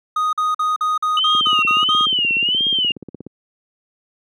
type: tone bursts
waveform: triangle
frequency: 1244.5 Hz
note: D#6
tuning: in tune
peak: -14 dBFS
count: 9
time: 0.16-2.058 s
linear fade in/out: 5 ms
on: 170 ms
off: 46 ms
type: tone with vibrato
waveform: sine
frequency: 2960 Hz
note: F#7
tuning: in tune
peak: -15 dBFS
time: 1.17-2.92 s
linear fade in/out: 2 ms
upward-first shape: sine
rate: 1.5 Hz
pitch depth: 150 cents each way
type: click train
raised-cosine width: 3 ms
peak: -16 dBFS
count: 33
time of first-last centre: 1.35-3.266 s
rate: 16.7 Hz
effects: high-pass 200 Hz 12 dB/octave